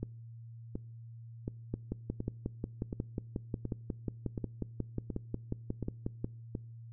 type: two click trains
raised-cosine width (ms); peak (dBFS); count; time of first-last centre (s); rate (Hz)
3; -23 / -21; 10 / 26; 0.03-6.552 / 1.74-6.245; 1.38 / 5.55
effects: noise-tail reverb RT60 0.6 s tail -24 dB re dry + added 115 Hz sine -46 dBFS peak until 6.92 s